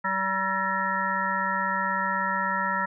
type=harmonic tone with a mistuned harmonic; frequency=191.9 Hz; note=G3; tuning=37 cents flat; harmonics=1 / 3 / 5 / 7 / 9 / 10; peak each=-35 / -37 / -28 / -29 / -33 / -31 dBFS; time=0.04-2.86 s; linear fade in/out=10 ms; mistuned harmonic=10; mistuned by=-51 cents; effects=none